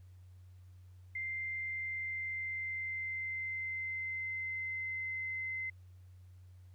sine tone with pitch glide, 2091 to 2063 Hz, C7 to C7, -2 to -25 cents, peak -36 dBFS, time 1.15-5.7 s, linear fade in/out 5 ms, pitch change -23 cents, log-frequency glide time 1.58-5.2 s, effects added 91 Hz sine -53 dBFS peak until 6.74 s + pink hiss -75 dBFS RMS until 6.74 s

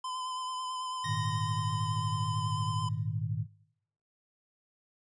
square tone with vibrato, 1021 Hz, C6, 43 cents flat, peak -35 dBFS, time 0.04-2.89 s, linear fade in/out 5 ms, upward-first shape sine, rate 9.1 Hz, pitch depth 21 cents each way
sine chord, Ab suspended second, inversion none, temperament equal with one note detuned, 103.83 / 116.54 / 154.22 Hz, Ab2 / Bb2 / Eb3, 0 / 0 / -15 cents, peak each -35 dBFS, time 1.04-3.47 s, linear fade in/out 50 ms
25% pulse tone with exponential decay, 1864.7 Hz, A#6, in tune, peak -34 dBFS, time 1.04-3.07 s, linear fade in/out 5 ms, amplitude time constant 440 ms
effects noise-tail reverb RT60 0.8 s tail -23 dB re dry + resampled to 22050 Hz

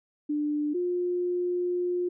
sine tone pair in turn, 296.8 / 355.8 Hz, D4 / F4, +18 / +32 cents, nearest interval minor third, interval 314 cents, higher second, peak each -25 dBFS, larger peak neither, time 0.29-0.74 / 0.74-2.09 s, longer second, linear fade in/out 10 ms, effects none

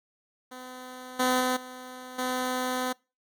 10% pulse tone with level steps, 253.9 Hz, B3, 48 cents sharp, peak -32 / -14 / -16 / -32 / -19 dBFS, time 0.51-2.93 s, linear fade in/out 10 ms, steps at 1.19 / 1.4 / 1.56 / 2.18 s, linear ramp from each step 10 ms, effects noise-tail reverb RT60 0.3 s tail -25 dB re dry + MP3 96 kbps

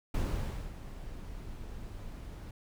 brown noise with ADSR envelope, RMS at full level -30 dBFS, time 0.14-2.51 s, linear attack 6 ms, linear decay 570 ms, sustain -13 dB, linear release 4 ms, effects none

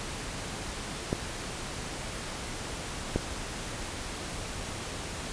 clicks, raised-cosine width 2 ms, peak -12 dBFS, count 2, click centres 1.129 / 3.16 s, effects pink hiss -37 dBFS RMS until 5.32 s + resampled to 22050 Hz

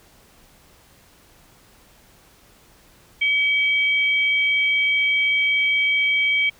sine tone pair together, 2279 / 3184 Hz, C#7 / G7, +47 / +26 cents, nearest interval tritone, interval 579 cents, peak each -17 / -25 dBFS, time 3.21-6.5 s, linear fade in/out 10 ms, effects pink hiss -53 dBFS RMS until 6.59 s

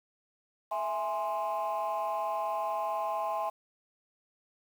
sine chord, E augmented, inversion none, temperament equal, 659.3 / 830.6 / 1046.5 Hz, E5 / G#5 / B#5, 0 / 0 / 0 cents, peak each -33 / -32 / -33 dBFS, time 0.71-3.5 s, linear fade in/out 10 ms, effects tanh soft clip ceiling -25 dBFS + 9-bit

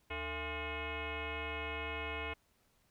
sine tone with frequency modulation, 1046.5 Hz, C6, in tune, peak -37 dBFS, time 0.1-2.34 s, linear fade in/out 10 ms, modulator 374 Hz, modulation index 4.6, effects pink hiss -73 dBFS RMS until 2.9 s

